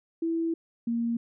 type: tone pair in turn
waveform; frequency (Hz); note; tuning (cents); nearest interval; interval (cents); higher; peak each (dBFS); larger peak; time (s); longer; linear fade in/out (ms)
sine; 330 / 233.3; E4 / A#3; +2 / +2; tritone; 600; first; -25; neither; 0.22-0.54 / 0.87-1.17; first; 5
effects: none